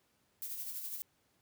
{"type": "noise with tremolo", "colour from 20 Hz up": "violet", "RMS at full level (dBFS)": -40, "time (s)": [0.42, 1.02], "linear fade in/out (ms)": 0, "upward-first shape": "sine", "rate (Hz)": 12, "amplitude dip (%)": 45, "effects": ["pink hiss -74 dBFS RMS until 1.41 s", "high-pass 80 Hz 12 dB/octave"]}